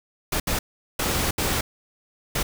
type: noise bursts at uneven times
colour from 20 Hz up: pink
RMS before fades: -24 dBFS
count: 5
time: 0.32-0.4 / 0.47-0.59 / 0.99-1.31 / 1.38-1.61 / 2.35-2.43 s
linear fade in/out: 5 ms
effects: none